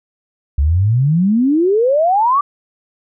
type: exponential sweep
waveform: sine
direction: up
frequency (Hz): 66.8 to 1187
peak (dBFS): -10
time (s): 0.58-2.41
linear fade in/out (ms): 5
effects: none